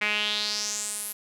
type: tone with band-pass filter sweep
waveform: sawtooth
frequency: 209.6 Hz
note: G#3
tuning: 16 cents sharp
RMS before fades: -29 dBFS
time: 0.01-1.13 s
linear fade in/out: 10 ms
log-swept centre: 2200 to 12000 Hz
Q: 4.2
effects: none